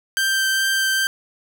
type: tone with vibrato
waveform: sawtooth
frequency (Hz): 1567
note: G6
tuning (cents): -1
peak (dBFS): -14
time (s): 0.17-1.07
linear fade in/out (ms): 0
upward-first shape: triangle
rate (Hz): 2.4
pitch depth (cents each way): 11
effects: none